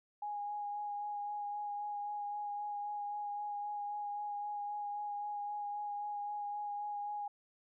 sine tone with vibrato, 825 Hz, G#5, 12 cents flat, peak -37 dBFS, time 0.22-7.28 s, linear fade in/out 5 ms, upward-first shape sine, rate 3.8 Hz, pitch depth 14 cents each way, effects none

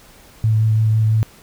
sine tone with vibrato, 109.7 Hz, A2, 5 cents flat, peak -12 dBFS, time 0.44-1.23 s, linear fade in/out 0 ms, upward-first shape sine, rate 6 Hz, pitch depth 13 cents each way, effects pink hiss -46 dBFS RMS until 1.42 s

